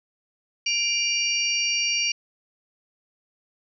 sine tone cluster, 2380 / 2821 / 4600 / 5700 Hz, D7 / F7 / D8 / F8, +22 / +17 / -37 / +34 cents, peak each -27 dBFS, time 0.66-2.12 s, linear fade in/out 5 ms, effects none

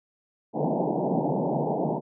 pink band-pass noise, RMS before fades -26 dBFS, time 0.53-2.01 s, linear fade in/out 50 ms, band 140 to 910 Hz, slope 96 dB/octave, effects none

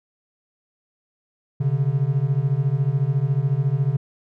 triangle beating tone pair, 130.81 / 144.81 Hz, C3 / D3, 0 / -24 cents, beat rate 14 Hz, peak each -19 dBFS, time 1.6-3.97 s, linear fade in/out 10 ms, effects none

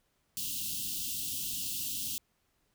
white band-stop noise, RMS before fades -36 dBFS, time 0.37-2.18 s, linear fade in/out 0 ms, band 310 to 2700 Hz, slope 96 dB/octave, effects pink hiss -75 dBFS RMS until 2.74 s

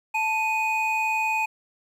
triangle tone pair together, 880 / 2489 Hz, A5 / D#7, 0 / 0 cents, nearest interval octave + tritone, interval 1800 cents, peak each -23 dBFS, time 0.14-1.46 s, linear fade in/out 10 ms, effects 9-bit

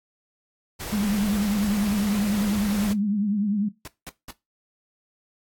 pink noise, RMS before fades -33 dBFS, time 0.79-2.94 s, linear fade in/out 20 ms
sine tone with vibrato, 205.6 Hz, G#3, 17 cents flat, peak -21 dBFS, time 0.92-3.69 s, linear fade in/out 10 ms, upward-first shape triangle, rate 10 Hz, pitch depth 99 cents each way
brown noise with exponential decay, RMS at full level -31 dBFS, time 1.21-1.44 s, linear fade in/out 0 ms, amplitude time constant 50 ms
pink noise bursts, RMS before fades -38 dBFS, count 3, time 3.85-4.308 s, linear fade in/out 0 ms, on 26 ms, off 190 ms
effects noise-tail reverb RT60 0.2 s tail -17 dB re dry + AAC 64 kbps

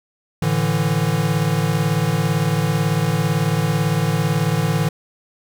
square chord, A suspended fourth, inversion none, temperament equal, 110 / 146.83 / 164.81 Hz, A2 / D3 / E3, 0 / 0 / 0 cents, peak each -24 / -21 / -21 dBFS, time 0.42-4.89 s, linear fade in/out 5 ms, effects none

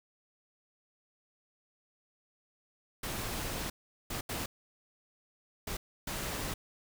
pink noise bursts at uneven times, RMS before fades -37 dBFS, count 5, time 3.03-3.7 / 4.1-4.21 / 4.29-4.46 / 5.67-5.77 / 6.07-6.54 s, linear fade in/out 5 ms, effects none

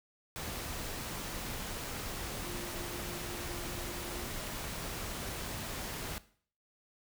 sine tone in noise, 350.7 Hz, F4, 7 cents sharp, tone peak -46 dBFS, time 2.44-4.26 s, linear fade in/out 0 ms, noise pink, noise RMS -40 dBFS, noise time 0.36-6.18 s, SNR -9 dB, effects noise-tail reverb RT60 0.5 s tail -17 dB re dry

